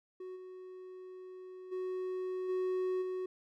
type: tone with level steps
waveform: triangle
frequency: 370 Hz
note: F#4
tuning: in tune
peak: -40 / -44 / -33 / -29 / -33 dBFS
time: 0.2-3.26 s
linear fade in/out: 5 ms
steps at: 0.35 / 1.71 / 2.48 / 3.01 s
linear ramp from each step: 20 ms
effects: none